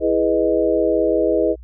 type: chord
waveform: sine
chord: E major seventh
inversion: none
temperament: equal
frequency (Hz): 329.6 / 415.3 / 493.9 / 622.3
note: E4 / G#4 / B4 / D#5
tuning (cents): 0 / 0 / 0 / 0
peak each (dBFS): -20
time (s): 0-1.56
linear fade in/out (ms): 50
effects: added 60 Hz sine -36 dBFS peak until 1.63 s